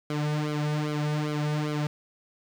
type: tone with flanger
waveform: sawtooth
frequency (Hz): 150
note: D3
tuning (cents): +37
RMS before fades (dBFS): -28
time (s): 0.1-1.87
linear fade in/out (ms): 2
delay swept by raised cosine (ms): 1.1 to 3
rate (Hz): 2.5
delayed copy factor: -0.9
effects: low-pass 6000 Hz 12 dB/octave + 8-bit